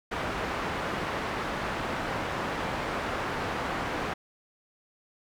white low-pass noise, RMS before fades -32 dBFS, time 0.11-4.14 s, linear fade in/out 10 ms, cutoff 1400 Hz, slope 12 dB/octave, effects none

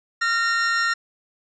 45% pulse tone pair together, 1378.4 / 1840 Hz, F6 / A#6, -23 / -23 cents, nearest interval perfect fourth, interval 500 cents, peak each -22 dBFS, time 0.21-0.94 s, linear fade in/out 10 ms, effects resampled to 16000 Hz + 9-bit

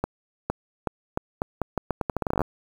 accelerating click train, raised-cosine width 1 ms, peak -10 dBFS, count 20, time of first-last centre 0.04-2.417 s, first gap 460 ms, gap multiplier 0.81, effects 7-bit

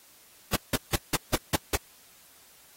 pink noise bursts, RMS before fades -24 dBFS, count 7, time 0.53-1.76 s, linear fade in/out 5 ms, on 30 ms, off 170 ms, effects white hiss -56 dBFS RMS until 2.76 s + AAC 48 kbps

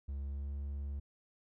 triangle tone with pitch glide, 69.2 to 70.57 Hz, C#2 to C#2, -2 to +32 cents, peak -35 dBFS, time 0.08-1 s, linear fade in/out 10 ms, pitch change +34 cents, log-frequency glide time 0.18-0.52 s, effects none

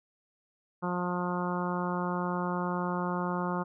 harmonic tone, 178.1 Hz, F3, 34 cents sharp, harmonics 1 / 2 / 3 / 4 / 5 / 6 / 7 / 8, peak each -32 / -37 / -39 / -41 / -37 / -38 / -39 / -43 dBFS, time 0.82-3.64 s, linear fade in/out 20 ms, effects none

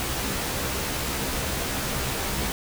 pink noise with comb filter, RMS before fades -28 dBFS, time 0-2.52 s, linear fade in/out 0 ms, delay 15 ms, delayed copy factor +0.6, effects none

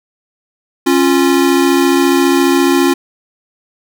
square tone pair together, 274.6 / 349.2 Hz, C#4 / F4, -16 / 0 cents, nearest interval major third, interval 416 cents, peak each -12 dBFS, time 0.86-2.94 s, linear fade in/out 10 ms, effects none

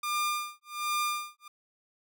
sawtooth tone with tremolo, 1201 Hz, D6, 38 cents sharp, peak -23 dBFS, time 0.03-1.48 s, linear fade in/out 5 ms, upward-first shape sine, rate 1.3 Hz, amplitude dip 100%, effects none

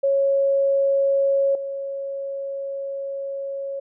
sine tone with level steps, 551 Hz, C#5, 11 cents flat, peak -16 / -26 dBFS, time 0.03-3.8 s, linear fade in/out 10 ms, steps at 1.55 s, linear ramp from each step 2 ms, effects none

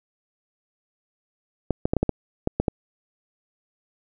clicks, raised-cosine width 2 ms, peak -7 dBFS, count 9, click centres 1.707 / 1.855 / 1.935 / 1.967 / 2.03 / 2.093 / 2.474 / 2.6 / 2.682 s, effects none

